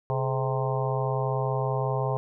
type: harmonic tone with a mistuned harmonic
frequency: 130.81 Hz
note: C3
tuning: in tune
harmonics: 1 / 3 / 4 / 5 / 6 / 7 / 8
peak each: -27 / -32 / -33 / -34 / -35 / -35 / -36 dBFS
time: 0.1-2.17 s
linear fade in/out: 0 ms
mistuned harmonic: 3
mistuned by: +110 cents
effects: none